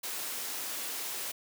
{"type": "high-pass noise", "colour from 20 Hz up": "white", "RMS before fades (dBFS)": -37, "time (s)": [0.03, 1.32], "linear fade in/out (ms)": 10, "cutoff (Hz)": 260, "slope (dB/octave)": 12, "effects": []}